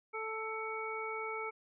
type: harmonic tone with a mistuned harmonic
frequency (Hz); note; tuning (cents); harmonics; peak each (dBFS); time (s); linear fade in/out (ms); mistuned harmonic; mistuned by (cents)
440; A4; 0; 1 / 2 / 3 / 5; -41 / -44 / -42 / -42; 0.13-1.51; 20; 5; +28
effects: none